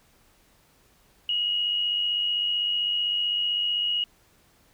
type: tone with amplitude modulation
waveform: sine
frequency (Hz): 2889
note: F#7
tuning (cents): -42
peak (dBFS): -21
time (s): 1.29-4.04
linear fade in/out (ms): 2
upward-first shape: sine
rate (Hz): 95.7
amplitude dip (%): 40
effects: pink hiss -61 dBFS RMS until 4.73 s